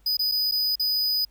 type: tone with dropouts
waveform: square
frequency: 4978 Hz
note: D#8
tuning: in tune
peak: -22 dBFS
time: 0.06-1.25 s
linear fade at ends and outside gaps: 5 ms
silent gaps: 0.17-0.192 / 0.315-0.319 / 0.513-0.52 / 0.756-0.796 s
effects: added 50 Hz sine -55 dBFS peak until 1.3 s + pink hiss -66 dBFS RMS until 1.3 s